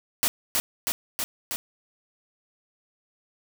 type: noise with echo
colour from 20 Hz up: white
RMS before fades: -22 dBFS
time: 0.23-0.28 s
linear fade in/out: 0 ms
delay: 320 ms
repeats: 4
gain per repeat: -2 dB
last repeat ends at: 1.56 s
effects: none